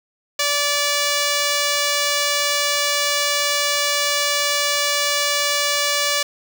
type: tone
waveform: 5% pulse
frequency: 579 Hz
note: D5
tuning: 25 cents flat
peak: -6 dBFS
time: 0.39-6.23 s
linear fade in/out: 5 ms
effects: none